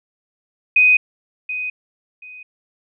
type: tone with echo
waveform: sine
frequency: 2500 Hz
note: D#7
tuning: 8 cents sharp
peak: -9 dBFS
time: 0.76-0.97 s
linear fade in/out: 5 ms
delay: 730 ms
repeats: 2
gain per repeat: -13 dB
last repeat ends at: 2.43 s
effects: none